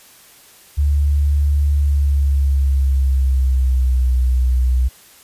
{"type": "tone with pitch glide", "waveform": "sine", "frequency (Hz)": [72.2, 62.85], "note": ["D2", "B1"], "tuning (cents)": [-29, 31], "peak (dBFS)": -12, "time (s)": [0.77, 4.89], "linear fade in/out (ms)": 20, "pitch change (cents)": -240, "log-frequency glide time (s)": [1.73, 4.12], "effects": ["white hiss -46 dBFS RMS until 5.23 s", "resampled to 32000 Hz"]}